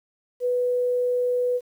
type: tone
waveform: sine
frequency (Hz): 493.9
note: B4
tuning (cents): 0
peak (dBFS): -20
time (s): 0.4-1.61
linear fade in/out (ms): 50
effects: 9-bit